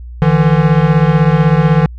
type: beating tone pair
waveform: square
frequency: 150.3 / 166.3 Hz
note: D3 / E3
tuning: +40 / +16 cents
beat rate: 16 Hz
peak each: -11 dBFS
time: 0.22-1.86 s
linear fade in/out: 0 ms
effects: added 60 Hz sine -26 dBFS peak until 1.98 s + low-pass 2000 Hz 12 dB/octave